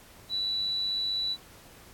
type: tone with amplitude modulation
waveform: sine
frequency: 3951 Hz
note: B7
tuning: in tune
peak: -26 dBFS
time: 0.29-1.37 s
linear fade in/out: 50 ms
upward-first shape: sine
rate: 95.8 Hz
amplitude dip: 25%
effects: pink hiss -53 dBFS RMS until 1.93 s + AAC 64 kbps